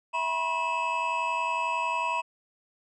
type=tone cluster; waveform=triangle; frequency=659 / 972 / 1063 / 2606 Hz; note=E5 / B5 / C6 / E7; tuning=-1 / -28 / +27 / -20 cents; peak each=-35 / -26 / -33 / -31 dBFS; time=0.13-2.22 s; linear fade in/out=20 ms; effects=resampled to 22050 Hz